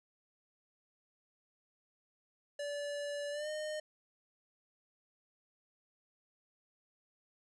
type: tone with pitch glide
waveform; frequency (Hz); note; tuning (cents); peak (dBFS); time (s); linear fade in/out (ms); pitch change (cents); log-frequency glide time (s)
square; 578 to 612.4; D5 to D#5; -28 to -28; -38; 2.59-3.8; 5; +100; 3.31-3.49
effects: resampled to 22050 Hz + 13-bit